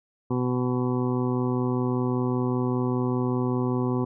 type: harmonic tone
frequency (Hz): 125.1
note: B2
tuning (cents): +23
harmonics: 1 / 2 / 3 / 4 / 6 / 7 / 8 / 9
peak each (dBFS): -27 / -26 / -29 / -36 / -41 / -40 / -37 / -41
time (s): 0.3-4.05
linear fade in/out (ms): 10
effects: none